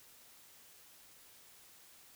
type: silence
effects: white hiss -60 dBFS RMS until 2.15 s